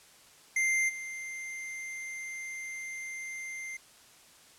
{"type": "tone with level steps", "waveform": "square", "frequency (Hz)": 2093, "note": "C7", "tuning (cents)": 0, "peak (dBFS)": [-26, -38], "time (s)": [0.56, 3.77], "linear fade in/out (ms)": 5, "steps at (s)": 0.88, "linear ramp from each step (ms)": 20, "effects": ["white hiss -57 dBFS RMS until 4.58 s", "low-pass 10000 Hz 12 dB/octave"]}